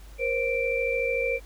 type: tone cluster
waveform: sine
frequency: 476.5 / 530 / 2348 Hz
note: A#4 / C5 / D7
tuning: +38 / +22 / -1 cents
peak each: -28 dBFS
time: 0.18-1.4 s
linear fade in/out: 50 ms
effects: added 50 Hz sine -43 dBFS peak until 1.45 s + pink hiss -54 dBFS RMS until 1.45 s